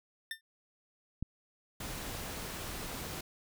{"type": "tone with exponential decay", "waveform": "25% pulse", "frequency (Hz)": 1800, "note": "A6", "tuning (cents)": 39, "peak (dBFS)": -29, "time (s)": [0.31, 0.41], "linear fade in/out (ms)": 2, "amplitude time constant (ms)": 20}
{"type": "click", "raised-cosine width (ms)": 5, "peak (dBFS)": -23, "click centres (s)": 1.226}
{"type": "noise", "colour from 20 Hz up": "pink", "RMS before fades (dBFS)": -41, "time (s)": [1.8, 3.21], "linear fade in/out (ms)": 5}
{"effects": []}